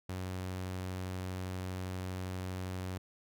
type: tone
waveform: sawtooth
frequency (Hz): 92.5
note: F#2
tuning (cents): 0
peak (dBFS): -33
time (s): 0.09-2.98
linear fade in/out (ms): 5
effects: none